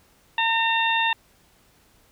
harmonic tone, 910 Hz, A#5, 42 cents flat, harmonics 1 / 2 / 3 / 4, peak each -23 / -25 / -25 / -27 dBFS, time 0.38-1.13 s, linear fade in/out 2 ms, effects pink hiss -59 dBFS RMS until 2.11 s

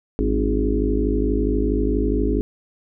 harmonic tone with a mistuned harmonic, 52.3 Hz, G#1, 13 cents sharp, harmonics 1 / 2 / 4 / 5 / 6 / 7 / 8, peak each -21 / -32 / -28 / -24 / -26 / -28 / -25 dBFS, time 0.19-2.41 s, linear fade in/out 0 ms, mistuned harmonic 5, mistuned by +51 cents, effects none

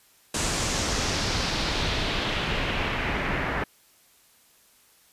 pink noise with low-pass filter sweep, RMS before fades -27 dBFS, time 0.34-3.64 s, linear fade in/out 5 ms, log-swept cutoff 8000 to 1800 Hz, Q 1.9, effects white hiss -59 dBFS RMS until 5.12 s + resampled to 32000 Hz

